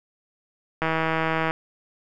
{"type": "click train", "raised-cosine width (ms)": 0.5, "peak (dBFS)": -9, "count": 112, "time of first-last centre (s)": [0.82, 1.509], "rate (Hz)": 161, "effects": []}